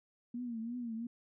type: tone with vibrato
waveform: sine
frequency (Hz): 235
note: A#3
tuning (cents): +14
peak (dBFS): -37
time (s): 0.34-1.07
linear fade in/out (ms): 5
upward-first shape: triangle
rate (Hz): 2.9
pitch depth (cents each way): 110
effects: none